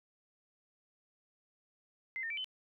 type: tone with pitch steps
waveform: sine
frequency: 2070 / 1822 / 2325 / 3043 Hz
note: C7 / A#6 / D7 / F#7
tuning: -19 / -40 / -18 / +48 cents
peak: -36 dBFS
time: 2.16-2.444 s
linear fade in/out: 0 ms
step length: 71 ms
effects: none